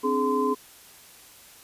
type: tone cluster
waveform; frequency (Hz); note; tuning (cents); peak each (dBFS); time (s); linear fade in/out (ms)
sine; 261 / 293.6 / 420.5 / 1029; C4 / D4 / G#4 / C6; -4 / 0 / +22 / -29; -27 / -32 / -25 / -26; 0.03-0.55; 20
effects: white hiss -50 dBFS RMS until 1.63 s + resampled to 32000 Hz